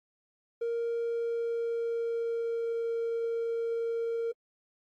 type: tone with pitch glide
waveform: triangle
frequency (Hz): 466.2 to 461.6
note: A#4 to A#4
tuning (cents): 0 to -17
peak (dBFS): -26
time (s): 0.61-4.32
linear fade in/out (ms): 10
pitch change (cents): -17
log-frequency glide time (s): 0.99-2.92
effects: tanh soft clip ceiling -24 dBFS + AAC 48 kbps